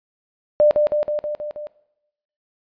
sine tone with echo, 597 Hz, D5, 28 cents sharp, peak -10 dBFS, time 0.6-0.71 s, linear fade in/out 0 ms, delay 160 ms, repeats 6, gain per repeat -3 dB, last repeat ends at 1.67 s, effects noise-tail reverb RT60 0.8 s tail -18 dB re dry + resampled to 11025 Hz

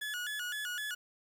30% pulse tone with vibrato, 1577 Hz, G6, 10 cents sharp, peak -33 dBFS, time 0.01-0.95 s, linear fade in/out 10 ms, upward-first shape square, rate 3.9 Hz, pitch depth 140 cents each way, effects 10-bit

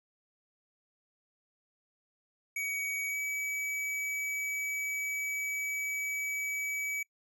square tone with pitch glide, 2259 to 2283 Hz, C#7 to D7, +32 to -50 cents, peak -33 dBFS, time 2.56-7.03 s, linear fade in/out 5 ms, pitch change +18 cents, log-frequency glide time 3.09-3.16 s, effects noise-tail reverb RT60 0.1 s tail -25 dB re dry

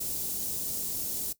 white band-stop noise, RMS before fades -33 dBFS, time 0-1.33 s, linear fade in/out 10 ms, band 410 to 6600 Hz, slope 12 dB/octave, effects noise-tail reverb RT60 0.1 s tail -17 dB re dry

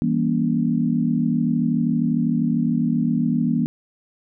sine chord, E diminished seventh, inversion none, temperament just, 164.81 / 197.78 / 237.3 / 284.8 Hz, E3 / G3 / Bb3 / Db4, 0 / +16 / +31 / +47 cents, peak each -23 / -26 / -20 / -26 dBFS, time 0.02-3.66 s, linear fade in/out 0 ms, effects none

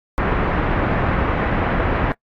pink low-pass noise, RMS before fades -19 dBFS, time 0.18-2.12 s, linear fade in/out 0 ms, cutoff 2000 Hz, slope 24 dB/octave, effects noise-tail reverb RT60 0.1 s tail -22 dB re dry + AAC 48 kbps

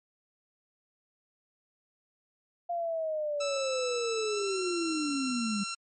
sine linear sweep, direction down, 698.5 to 195.2 Hz, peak -29 dBFS, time 2.69-5.64 s, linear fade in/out 10 ms
10% pulse tone with pitch glide, 1317 to 1360.3 Hz, E6 to F6, -2 to -46 cents, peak -25 dBFS, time 3.4-5.75 s, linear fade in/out 10 ms, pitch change +56 cents, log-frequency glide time 4.25-4.61 s
effects MP3 32 kbps

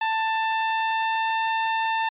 sawtooth tone with pitch glide, 887 to 894.7 Hz, A5 to A5, +14 to +29 cents, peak -18 dBFS, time 0.01-2.09 s, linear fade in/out 5 ms, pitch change +15 cents, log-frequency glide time 0.32-1.45 s, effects resampled to 8000 Hz

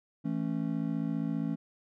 triangle chord, A major, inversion second, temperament just, 165 / 220 / 275 Hz, E3 / A3 / C#4, +2 / 0 / -14 cents, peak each -32 dBFS, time 0.24-1.56 s, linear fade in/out 20 ms, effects none

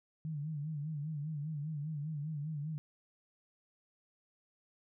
sine tone with vibrato, 151 Hz, D3, 48 cents sharp, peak -36 dBFS, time 0.25-2.78 s, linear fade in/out 0 ms, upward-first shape sine, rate 5 Hz, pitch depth 97 cents each way, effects none

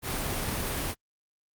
pink noise, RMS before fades -31 dBFS, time 0.02-0.95 s, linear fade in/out 50 ms, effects Opus 32 kbps

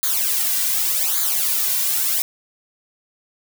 blue noise with flanger, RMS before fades -20 dBFS, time 0.03-2.22 s, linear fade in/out 0 ms, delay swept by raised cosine 0.36 to 2.36 ms, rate 0.86 Hz, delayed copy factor -1, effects none

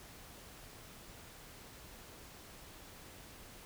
silence, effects pink hiss -54 dBFS RMS until 3.65 s

